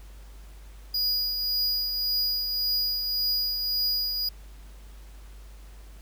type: tone with tremolo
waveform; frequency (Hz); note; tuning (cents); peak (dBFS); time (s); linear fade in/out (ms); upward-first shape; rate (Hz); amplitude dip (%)
square; 4900; D#8; -27; -23; 0.94-4.29; 5; triangle; 1.8; 45
effects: added 50 Hz sine -43 dBFS peak until 6.01 s + pink hiss -56 dBFS RMS until 6.01 s